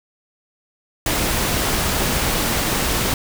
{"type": "noise", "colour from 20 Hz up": "pink", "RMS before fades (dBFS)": -20, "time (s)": [1.06, 3.14], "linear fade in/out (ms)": 2, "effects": []}